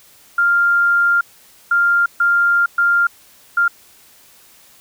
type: tone bursts at uneven times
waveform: sine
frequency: 1396.9 Hz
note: F6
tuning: in tune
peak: -11 dBFS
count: 5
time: 0.38-1.21 / 1.71-2.06 / 2.2-2.66 / 2.78-3.07 / 3.57-3.68 s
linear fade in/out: 5 ms
effects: white hiss -48 dBFS RMS until 4.8 s